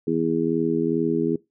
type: harmonic tone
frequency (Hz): 82.41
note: E2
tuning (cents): 0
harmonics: 2 / 3 / 4 / 5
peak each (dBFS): -29 / -25 / -24 / -25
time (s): 0.07-1.36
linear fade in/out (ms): 5
effects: noise-tail reverb RT60 0.2 s tail -21 dB re dry